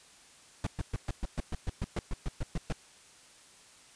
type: noise bursts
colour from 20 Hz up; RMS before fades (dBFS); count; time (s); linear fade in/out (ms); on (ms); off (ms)
brown; -31; 15; 0.64-2.725; 2; 27; 120
effects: white hiss -57 dBFS RMS until 3.95 s + resampled to 22050 Hz